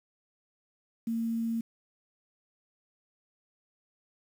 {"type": "tone with quantisation", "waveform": "sine", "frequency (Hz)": 228.7, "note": "A#3", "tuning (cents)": -33, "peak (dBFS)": -28, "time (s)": [1.07, 1.61], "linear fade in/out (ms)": 5, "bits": 9, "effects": []}